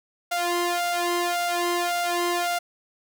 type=tone with flanger; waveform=sawtooth; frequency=349.2 Hz; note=F4; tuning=in tune; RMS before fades=-25 dBFS; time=0.31-2.59 s; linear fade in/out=10 ms; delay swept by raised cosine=1.4 to 1.9 ms; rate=1.8 Hz; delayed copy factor=+0.95; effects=none